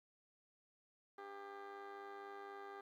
15% pulse tone with amplitude modulation, 398.4 Hz, G4, 28 cents sharp, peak -40 dBFS, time 1.18-2.81 s, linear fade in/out 5 ms, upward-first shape sine, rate 104 Hz, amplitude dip 55%, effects low-pass 2000 Hz 12 dB/octave + 13-bit

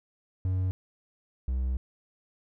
triangle tone pair in turn, 93 / 63.8 Hz, F#2 / C2, +9 / -43 cents, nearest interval perfect fifth, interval 652 cents, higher first, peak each -23 / -24 dBFS, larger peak first, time 0.45-0.71 / 1.48-1.77 s, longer second, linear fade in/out 0 ms, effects none

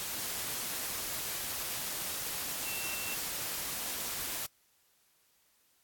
sine tone in noise, 2702 Hz, E7, 42 cents sharp, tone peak -41 dBFS, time 2.66-3.15 s, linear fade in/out 0 ms, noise white, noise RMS -37 dBFS, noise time 0-4.46 s, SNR -7 dB, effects white hiss -70 dBFS RMS until 5.83 s + AAC 64 kbps

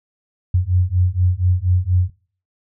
sine beating tone pair, 88.6 / 92.8 Hz, F2 / F#2, +25 / +6 cents, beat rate 4.2 Hz, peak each -17 dBFS, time 0.54-2.1 s, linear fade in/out 5 ms, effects noise-tail reverb RT60 0.4 s tail -18 dB re dry

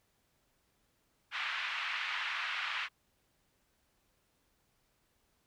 white band-pass noise, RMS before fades -37 dBFS, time 1.31-2.89 s, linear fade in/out 50 ms, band 1100 to 2900 Hz, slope 24 dB/octave, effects pink hiss -75 dBFS RMS until 5.46 s

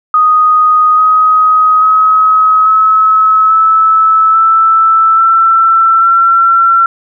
sine tone with pitch steps, 1244.5 / 1259.7 / 1275.1 / 1290.6 / 1306.4 / 1322.3 / 1338.5 / 1354.8 Hz, D#6 / D#6 / D#6 / E6 / E6 / E6 / E6 / E6, 0 / +21 / +42 / -37 / -16 / +5 / +26 / +47 cents, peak -4 dBFS, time 0.14-6.86 s, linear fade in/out 2 ms, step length 840 ms, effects none

